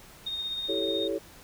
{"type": "tone with tremolo", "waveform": "sine", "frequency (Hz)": 3698, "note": "A#7", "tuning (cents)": -15, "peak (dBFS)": -29, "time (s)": [0.26, 1.08], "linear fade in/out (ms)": 10, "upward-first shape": "sine", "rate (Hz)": 16, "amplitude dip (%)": 35}
{"type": "chord", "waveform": "sine", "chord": "A dominant seventh", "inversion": "second", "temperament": "equal with one note detuned", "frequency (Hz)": [329.6, 392, 440, 558.5], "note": ["E4", "G4", "A4", "C#5"], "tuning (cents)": [0, 0, 0, 13], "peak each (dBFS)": -33, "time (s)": [0.68, 1.19], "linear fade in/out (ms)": 20}
{"effects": ["pink hiss -51 dBFS RMS until 1.43 s"]}